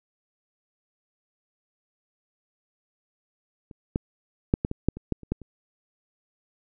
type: clicks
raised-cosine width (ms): 3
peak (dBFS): -30 / -11 / -6 / -11 / -16 / -7 / -24 / -11 / -30 / -12 / -29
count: 11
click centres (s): 3.712 / 3.959 / 4.539 / 4.649 / 4.714 / 4.886 / 4.97 / 5.123 / 5.233 / 5.32 / 5.417
effects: none